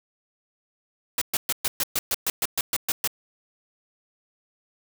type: noise bursts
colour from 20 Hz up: white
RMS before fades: -24 dBFS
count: 13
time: 1.18-3.075 s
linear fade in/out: 2 ms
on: 35 ms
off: 120 ms
effects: none